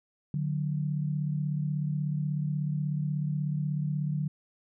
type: tone pair together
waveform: sine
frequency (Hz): 148.18 / 184.6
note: D3 / F#3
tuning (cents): +16 / -4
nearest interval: major third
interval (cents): 380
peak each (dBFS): -28 / -34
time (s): 0.34-4.28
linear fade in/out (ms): 2
effects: none